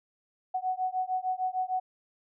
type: beating tone pair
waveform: sine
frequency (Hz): 740 / 746.6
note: F#5 / F#5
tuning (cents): 0 / +15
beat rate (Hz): 6.6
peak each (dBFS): -31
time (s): 0.54-1.8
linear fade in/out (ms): 10
effects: none